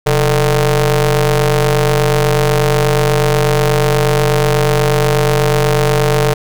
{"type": "ring-modulated tone", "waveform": "sawtooth", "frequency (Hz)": 155.56, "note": "D#3", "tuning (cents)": 0, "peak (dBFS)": -3, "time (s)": [0.06, 6.34], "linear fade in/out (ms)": 10, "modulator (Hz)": 287, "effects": []}